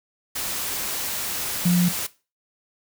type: tone in noise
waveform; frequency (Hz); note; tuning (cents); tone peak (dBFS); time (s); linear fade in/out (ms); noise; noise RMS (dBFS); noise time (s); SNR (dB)
sine; 176.4; F3; +18; -15; 1.65-1.89; 10; white; -28; 0.35-2.07; +10
effects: noise-tail reverb RT60 0.3 s tail -18 dB re dry